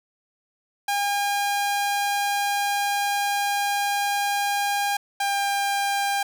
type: tone pair in turn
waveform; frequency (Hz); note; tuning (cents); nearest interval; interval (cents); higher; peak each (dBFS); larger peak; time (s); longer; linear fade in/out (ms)
sawtooth; 809 / 800.2; G#5 / G5; -46 / +35; unison; 19; first; -18; neither; 0.88-4.97 / 5.2-6.23; first; 5
effects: none